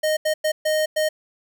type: tone bursts at uneven times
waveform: square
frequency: 619 Hz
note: D#5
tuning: 9 cents flat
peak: -19 dBFS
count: 5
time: 0.03-0.17 / 0.25-0.34 / 0.44-0.52 / 0.65-0.86 / 0.96-1.09 s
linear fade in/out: 10 ms
effects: none